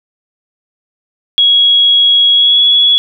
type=tone with pitch glide; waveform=sine; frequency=3322 to 3372 Hz; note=G#7 to G#7; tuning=0 to +26 cents; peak=-5 dBFS; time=1.38-2.98 s; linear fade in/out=0 ms; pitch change=+26 cents; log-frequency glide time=2.33-2.61 s; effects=none